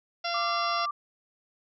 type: harmonic tone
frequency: 687 Hz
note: F5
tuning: 29 cents flat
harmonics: 1 / 2 / 3 / 4 / 5 / 6 / 7 / 8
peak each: -32 / -35 / -39 / -38 / -39 / -42 / -38 / -38 dBFS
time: 0.24-0.86 s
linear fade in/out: 10 ms
type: tone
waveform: sine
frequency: 1174.7 Hz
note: D6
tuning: in tune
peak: -28 dBFS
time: 0.34-0.91 s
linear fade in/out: 5 ms
effects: none